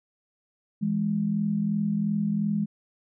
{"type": "tone pair together", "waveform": "sine", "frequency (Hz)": [164.85, 207.7], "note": ["E3", "G#3"], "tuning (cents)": [0, 0], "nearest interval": "major third", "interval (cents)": 400, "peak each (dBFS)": [-29, -24], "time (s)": [0.81, 2.66], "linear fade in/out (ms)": 20, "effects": []}